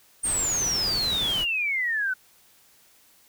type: exponential sweep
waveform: sine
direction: down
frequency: 8900 to 1480 Hz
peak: -23 dBFS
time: 0.23-2.14 s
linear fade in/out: 10 ms
type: noise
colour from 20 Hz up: pink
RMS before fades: -34 dBFS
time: 0.23-1.46 s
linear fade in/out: 50 ms
effects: white hiss -58 dBFS RMS until 3.28 s